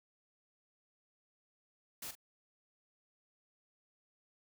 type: noise with echo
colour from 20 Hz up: white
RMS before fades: -44 dBFS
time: 2.02-2.11 s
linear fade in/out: 5 ms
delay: 43 ms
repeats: 1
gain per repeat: -11 dB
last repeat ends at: 2.153 s
effects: none